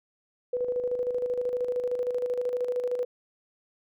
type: tone with tremolo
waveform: sine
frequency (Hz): 493.9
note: B4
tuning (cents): 0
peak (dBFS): -24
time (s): 0.53-3.05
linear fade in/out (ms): 5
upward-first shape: square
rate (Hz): 13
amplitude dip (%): 50
effects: none